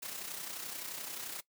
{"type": "noise with amplitude modulation", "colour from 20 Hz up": "white", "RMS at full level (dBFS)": -40, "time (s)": [0.02, 1.41], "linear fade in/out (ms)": 10, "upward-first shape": "sine", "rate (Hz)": 31.5, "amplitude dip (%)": 50, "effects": ["noise-tail reverb RT60 0.1 s tail -19 dB re dry", "high-pass 150 Hz 12 dB/octave"]}